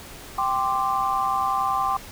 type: chord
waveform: sine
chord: G suspended fourth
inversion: none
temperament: just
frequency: 784 / 1045.3 / 1176 Hz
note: G5 / C6 / D6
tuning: 0 / -2 / +2 cents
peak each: -25 dBFS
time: 0.38-1.97 s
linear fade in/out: 5 ms
effects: pink hiss -41 dBFS RMS until 2.11 s